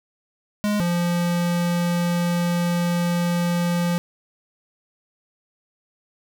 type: tone pair in turn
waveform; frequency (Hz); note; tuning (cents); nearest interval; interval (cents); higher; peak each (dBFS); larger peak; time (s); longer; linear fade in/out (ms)
square; 207.9 / 173.66; G#3 / F3; +2 / -9; minor third; 311; first; -20 / -20; neither; 0.64-0.8 / 0.8-3.98; second; 0
effects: none